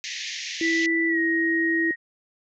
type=band-pass noise; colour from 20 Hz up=pink; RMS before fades=-33 dBFS; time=0.04-0.86 s; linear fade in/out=0 ms; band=1800 to 6700 Hz; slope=96 dB/octave
type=tone with pitch glide; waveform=sine; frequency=1975 to 1878.2 Hz; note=B6 to A#6; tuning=0 to +13 cents; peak=-22 dBFS; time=0.6-1.96 s; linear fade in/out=50 ms; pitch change=-87 cents; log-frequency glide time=1.08-1.19 s
type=tone; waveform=sine; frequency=329.6 Hz; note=E4; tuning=in tune; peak=-23 dBFS; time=0.61-1.91 s; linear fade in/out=2 ms
effects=none